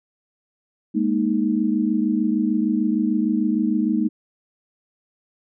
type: chord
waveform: sine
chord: Ab suspended second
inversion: none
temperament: equal with one note detuned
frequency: 207.7 / 234.3 / 311.1 Hz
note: Ab3 / Bb3 / Eb4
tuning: 0 / +9 / 0 cents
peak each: -22 dBFS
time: 0.94-4.09 s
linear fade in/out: 20 ms
effects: none